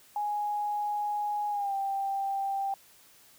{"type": "tone with pitch glide", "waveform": "sine", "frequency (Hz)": [830.6, 786.7], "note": ["G#5", "G5"], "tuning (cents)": [0, 6], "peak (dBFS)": -28, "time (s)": [0.16, 2.74], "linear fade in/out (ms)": 2, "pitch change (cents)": -94, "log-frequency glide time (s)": [1.5, 1.74], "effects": ["white hiss -58 dBFS RMS until 3.38 s"]}